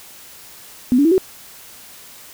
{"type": "tone with pitch steps", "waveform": "sine", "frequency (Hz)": [248.7, 285.7, 328.2, 377], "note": ["B3", "D4", "E4", "F#4"], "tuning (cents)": [12, -48, -8, 32], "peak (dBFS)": -10, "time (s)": [0.92, 1.18], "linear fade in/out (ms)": 0, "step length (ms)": 65, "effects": ["white hiss -41 dBFS RMS until 2.33 s"]}